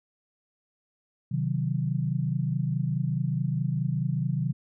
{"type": "chord", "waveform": "sine", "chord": "C diminished", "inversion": "none", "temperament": "equal", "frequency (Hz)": [130.81, 155.56, 185], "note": ["C3", "Eb3", "Gb3"], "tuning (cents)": [0, 0, 0], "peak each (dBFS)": [-28, -28, -32], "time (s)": [1.31, 4.53], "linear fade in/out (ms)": 10, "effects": []}